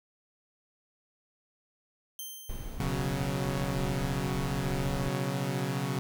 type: tone with exponential decay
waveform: 5% pulse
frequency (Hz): 3136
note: G7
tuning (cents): 0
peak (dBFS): -28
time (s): 2.19-3.34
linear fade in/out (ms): 1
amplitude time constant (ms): 250
type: noise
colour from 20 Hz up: brown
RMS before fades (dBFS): -38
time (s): 2.49-5.09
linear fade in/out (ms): 5
type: chord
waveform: sawtooth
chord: B suspended second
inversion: none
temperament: equal with one note detuned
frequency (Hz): 124.11 / 138.59 / 185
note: B2 / C#3 / F#3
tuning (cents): +9 / 0 / 0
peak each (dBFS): -32 / -28 / -31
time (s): 2.8-5.99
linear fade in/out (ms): 0
effects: none